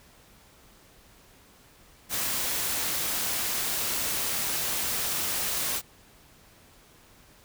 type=noise; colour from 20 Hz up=white; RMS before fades=-29 dBFS; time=2.09-5.82 s; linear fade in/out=50 ms; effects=pink hiss -56 dBFS RMS until 7.44 s